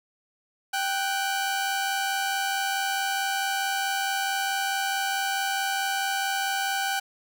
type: tone pair together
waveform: sawtooth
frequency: 784 / 1483.4 Hz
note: G5 / F#6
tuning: 0 / +4 cents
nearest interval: major seventh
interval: 1104 cents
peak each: -23 / -26 dBFS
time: 0.73-7 s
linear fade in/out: 10 ms
effects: none